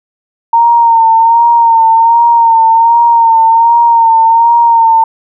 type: tone with vibrato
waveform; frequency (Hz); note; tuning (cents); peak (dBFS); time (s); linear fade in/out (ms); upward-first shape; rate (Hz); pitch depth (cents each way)
sine; 920; A#5; -23; -3; 0.53-5.04; 5; sine; 1.3; 37
effects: none